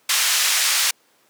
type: band-pass noise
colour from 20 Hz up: white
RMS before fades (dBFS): -19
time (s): 0.09-0.91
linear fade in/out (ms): 5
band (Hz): 1300 to 7900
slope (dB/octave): 12
effects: pink hiss -59 dBFS RMS until 1.29 s + high-pass 300 Hz 12 dB/octave